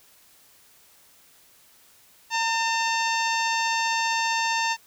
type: harmonic tone with a mistuned harmonic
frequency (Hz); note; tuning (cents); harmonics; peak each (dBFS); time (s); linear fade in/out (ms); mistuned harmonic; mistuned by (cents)
900; A5; +39; 1 / 2 / 3 / 4 / 5 / 6 / 7 / 8; -25 / -29 / -29 / -35 / -35 / -35 / -36 / -41; 2.3-4.77; 50; 1; +29
effects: white hiss -56 dBFS RMS until 4.86 s